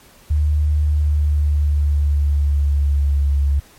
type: tone with pitch glide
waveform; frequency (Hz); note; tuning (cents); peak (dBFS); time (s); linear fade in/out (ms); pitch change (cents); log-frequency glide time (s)
sine; 75 to 70.38; D2 to C#2; +37 to +27; -13; 0.3-3.6; 10; -110; 0.81-3.32
effects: pink hiss -48 dBFS RMS until 3.78 s + MP3 64 kbps